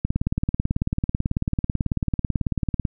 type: click train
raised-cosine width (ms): 5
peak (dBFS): -9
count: 52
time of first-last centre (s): 0.05-2.852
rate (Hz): 18.2
effects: none